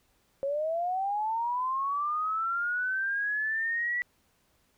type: linear sweep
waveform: sine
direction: up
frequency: 541 to 1961 Hz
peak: -27 dBFS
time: 0.43-4.02 s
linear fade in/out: 0 ms
effects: pink hiss -69 dBFS RMS until 4.77 s